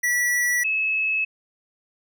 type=tone pair in turn; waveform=square / sine; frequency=1949 / 2590 Hz; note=B6 / E7; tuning=-23 / -31 cents; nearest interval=perfect fourth; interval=492 cents; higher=second; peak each=-20 dBFS; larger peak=neither; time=0.03-0.64 / 0.64-1.25 s; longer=neither; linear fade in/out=10 ms; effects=none